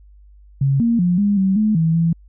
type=tone with pitch steps; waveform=sine; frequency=137.1 / 232.9 / 177.1 / 203.7 / 191.5 / 214.4 / 162.2 / 166.1 Hz; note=C#3 / A#3 / F3 / G#3 / G3 / A3 / E3 / E3; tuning=-19 / -1 / +24 / -33 / -40 / -45 / -28 / +13 cents; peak=-13 dBFS; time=0.61-2.13 s; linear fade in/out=5 ms; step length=190 ms; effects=added 50 Hz sine -43 dBFS peak until 2.28 s